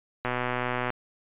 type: click train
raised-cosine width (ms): 0.5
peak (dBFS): -13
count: 82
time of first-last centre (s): 0.25-0.903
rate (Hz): 124
effects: resampled to 8000 Hz